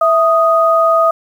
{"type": "tone pair together", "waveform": "sine", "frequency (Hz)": [658.1, 1244.5], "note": ["E5", "D#6"], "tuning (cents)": [-3, 0], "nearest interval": "major seventh", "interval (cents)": 1103, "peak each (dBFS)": -11, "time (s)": [0.01, 1.11], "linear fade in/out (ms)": 5, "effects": ["7-bit"]}